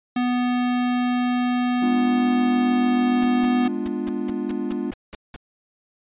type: tone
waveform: square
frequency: 246.9 Hz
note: B3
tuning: in tune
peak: -20 dBFS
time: 0.16-3.68 s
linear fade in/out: 5 ms
type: chord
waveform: triangle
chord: G# diminished seventh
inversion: none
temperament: equal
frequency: 207.7 / 246.9 / 293.7 / 349.2 Hz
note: G#3 / B3 / D4 / F4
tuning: 0 / 0 / 0 / 0 cents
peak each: -28 / -26 / -27 / -28 dBFS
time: 1.82-4.91 s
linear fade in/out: 5 ms
type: noise bursts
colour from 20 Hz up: pink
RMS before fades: -36 dBFS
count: 11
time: 3.22-5.362 s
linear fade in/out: 2 ms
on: 22 ms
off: 190 ms
effects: resampled to 8000 Hz